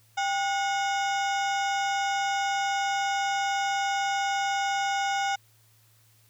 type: harmonic tone with a mistuned harmonic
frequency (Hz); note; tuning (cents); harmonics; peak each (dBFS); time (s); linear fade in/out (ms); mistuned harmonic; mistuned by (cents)
726; F#5; -33; 1 / 2 / 3 / 4 / 5 / 7 / 8 / 9 / 10; -26 / -32 / -36 / -38 / -40 / -43 / -44 / -45 / -46; 0.17-5.36; 10; 1; +150
effects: added 111 Hz sine -61 dBFS peak until 6.29 s + white hiss -63 dBFS RMS until 6.29 s